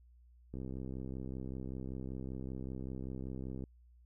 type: click train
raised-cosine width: 3 ms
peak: -30 dBFS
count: 203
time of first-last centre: 0.54-3.638 s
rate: 65.2 Hz
effects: added 60 Hz sine -59 dBFS peak until 4.05 s